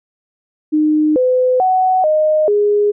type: tone with pitch steps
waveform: sine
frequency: 305.8 / 507 / 746 / 617 / 413.5 Hz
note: D#4 / B4 / F#5 / D#5 / G#4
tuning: -30 / +45 / +14 / -15 / -8 cents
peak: -10 dBFS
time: 0.72-2.92 s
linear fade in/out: 20 ms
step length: 440 ms
effects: none